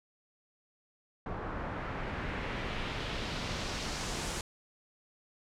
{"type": "noise with low-pass filter sweep", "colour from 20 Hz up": "pink", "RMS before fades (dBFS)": -37, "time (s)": [1.26, 4.41], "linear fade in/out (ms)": 2, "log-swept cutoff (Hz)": [1100, 8200], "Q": 1.3, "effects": []}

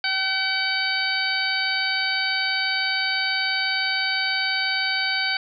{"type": "harmonic tone with a mistuned harmonic", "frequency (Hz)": 761, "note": "F#5", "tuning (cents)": 48, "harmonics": [1, 2, 3, 4, 5, 6], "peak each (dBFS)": [-32, -26, -27, -31, -32, -26], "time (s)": [0.04, 5.37], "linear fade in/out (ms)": 2, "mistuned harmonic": 1, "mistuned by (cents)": 22, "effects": []}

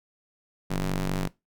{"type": "ring-modulated tone", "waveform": "sawtooth", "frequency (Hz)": 95, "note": "F#2", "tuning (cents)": 46, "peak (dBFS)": -19, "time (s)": [0.7, 1.28], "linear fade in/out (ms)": 10, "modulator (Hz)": 72.8, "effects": ["noise-tail reverb RT60 0.2 s tail -19 dB re dry"]}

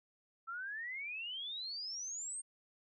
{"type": "exponential sweep", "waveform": "sine", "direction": "up", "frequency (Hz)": [1318.5, 8730], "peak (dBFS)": -40, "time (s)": [0.47, 2.42], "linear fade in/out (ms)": 20, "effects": []}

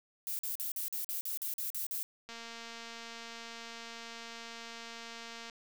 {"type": "noise bursts", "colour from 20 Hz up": "violet", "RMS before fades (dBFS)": -37, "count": 11, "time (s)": [0.27, 2.03], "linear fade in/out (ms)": 0, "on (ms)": 120, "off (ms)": 44}
{"type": "click train", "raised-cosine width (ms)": 0.2, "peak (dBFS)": -29, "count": 742, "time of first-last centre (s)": [2.29, 5.498], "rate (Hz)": 231}
{"effects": []}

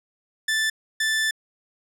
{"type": "tone bursts at uneven times", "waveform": "sawtooth", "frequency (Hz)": 1760, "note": "A6", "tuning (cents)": 0, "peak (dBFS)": -17, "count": 2, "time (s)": [[0.48, 0.7], [1, 1.31]], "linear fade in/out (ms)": 5, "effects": ["low-pass 11000 Hz 12 dB/octave"]}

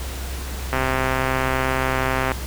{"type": "click train", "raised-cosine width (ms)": 0.5, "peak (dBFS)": -6, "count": 209, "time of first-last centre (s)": [0.73, 2.318], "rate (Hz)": 131, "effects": ["added 65 Hz sine -28 dBFS peak until 2.46 s", "pink hiss -34 dBFS RMS until 2.46 s"]}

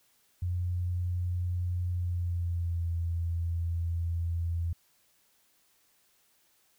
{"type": "tone with pitch glide", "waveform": "sine", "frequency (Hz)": [88.9, 84.45], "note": ["F2", "E2"], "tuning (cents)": [31, 42], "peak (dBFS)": -28, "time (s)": [0.42, 4.73], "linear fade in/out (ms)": 5, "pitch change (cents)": -89, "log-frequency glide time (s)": [1.91, 2.9], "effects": ["white hiss -68 dBFS RMS until 6.78 s"]}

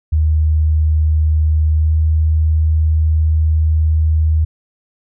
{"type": "tone with pitch glide", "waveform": "sine", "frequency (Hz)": [77.6, 78.5], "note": ["D#2", "D#2"], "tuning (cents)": [-4, 16], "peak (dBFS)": -10, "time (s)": [0.12, 4.45], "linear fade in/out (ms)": 10, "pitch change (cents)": 20, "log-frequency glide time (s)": [1.76, 1.92], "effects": []}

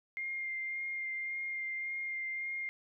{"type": "tone with vibrato", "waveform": "sine", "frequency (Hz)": 2113, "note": "C7", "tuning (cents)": 16, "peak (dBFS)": -35, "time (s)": [0.17, 2.69], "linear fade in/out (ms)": 0, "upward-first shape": "sine", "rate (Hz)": 1.8, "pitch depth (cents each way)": 13, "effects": []}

